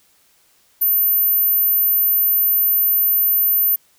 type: tone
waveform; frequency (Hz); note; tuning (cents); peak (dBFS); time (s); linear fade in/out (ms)
sine; 13480; G#9; +25; -13; 0.81-3.76; 10
effects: white hiss -57 dBFS RMS until 3.98 s